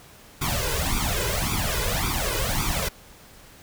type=noise with flanger; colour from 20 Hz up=pink; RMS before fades=-25 dBFS; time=0.41-2.89 s; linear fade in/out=10 ms; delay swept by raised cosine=0.84 to 2.04 ms; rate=1.8 Hz; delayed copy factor=+0.95; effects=pink hiss -49 dBFS RMS until 3.62 s